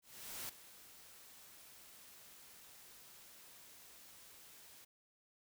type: noise with ADSR envelope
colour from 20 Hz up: white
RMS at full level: -44 dBFS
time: 0.02-4.85 s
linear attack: 470 ms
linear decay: 6 ms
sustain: -15 dB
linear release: 10 ms
effects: none